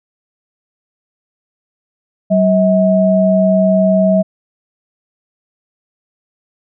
sine tone pair together, 190.39 / 641 Hz, F#3 / E5, +50 / -49 cents, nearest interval octave + major sixth, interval 2101 cents, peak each -11 dBFS, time 2.3-4.23 s, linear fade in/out 20 ms, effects none

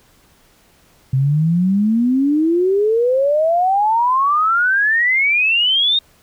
sine exponential sweep, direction up, 128.7 to 3729 Hz, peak -12 dBFS, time 1.13-5.99 s, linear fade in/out 5 ms, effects pink hiss -53 dBFS RMS until 6.22 s

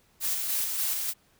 blue noise with tremolo, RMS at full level -28 dBFS, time 0.2-1.14 s, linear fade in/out 50 ms, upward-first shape square, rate 3.4 Hz, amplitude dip 30%, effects pink hiss -64 dBFS RMS until 1.39 s

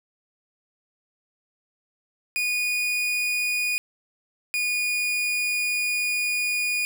40% pulse tone pair in turn, 2461 / 2451 Hz, D#7 / D#7, -20 / -27 cents, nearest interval unison, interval 7 cents, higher first, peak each -22 dBFS, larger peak neither, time 2.36-3.78 / 4.54-6.85 s, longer second, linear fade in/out 0 ms, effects none

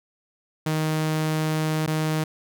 sawtooth tone with dropouts, 156.3 Hz, D#3, 8 cents sharp, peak -18 dBFS, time 0.66-2.24 s, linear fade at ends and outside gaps 5 ms, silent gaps 1.864-1.875 s, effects none

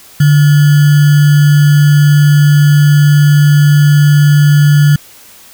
sine tone with sample-and-hold, 146.83 Hz, D3, in tune, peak -3 dBFS, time 0.2-4.96 s, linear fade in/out 5 ms, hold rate 1575 Hz, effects white hiss -38 dBFS RMS until 5.53 s

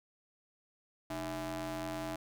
sawtooth ring-modulated tone, 174.61 Hz, F3, in tune, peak -30 dBFS, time 1.1-2.16 s, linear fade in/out 5 ms, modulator 481 Hz, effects none

